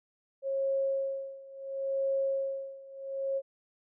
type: tone with tremolo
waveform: sine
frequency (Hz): 543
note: C#5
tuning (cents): -36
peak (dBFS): -26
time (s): 0.42-3.42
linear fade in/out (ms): 50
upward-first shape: sine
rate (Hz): 0.72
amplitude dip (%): 90
effects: none